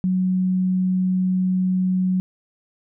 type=tone; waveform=sine; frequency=185 Hz; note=F#3; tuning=in tune; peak=-17 dBFS; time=0.04-2.2 s; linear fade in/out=0 ms; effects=none